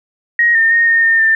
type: tone with pitch steps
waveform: sine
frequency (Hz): 1883 / 1814 / 1853 / 1836 / 1820 / 1790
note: A#6 / A#6 / A#6 / A#6 / A#6 / A6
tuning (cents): +17 / -48 / -11 / -27 / -42 / +29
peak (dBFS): -8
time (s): 0.39-1.35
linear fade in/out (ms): 2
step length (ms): 160
effects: none